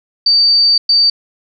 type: tone bursts at uneven times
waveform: sine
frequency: 4614 Hz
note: D8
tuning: 31 cents flat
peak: -7 dBFS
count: 2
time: 0.26-0.78 / 0.89-1.1 s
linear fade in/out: 5 ms
effects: none